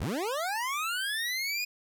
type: linear sweep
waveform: 25% pulse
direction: up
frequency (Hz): 44.28 to 2489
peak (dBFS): -26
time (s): 0-1.65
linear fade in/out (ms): 10
effects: none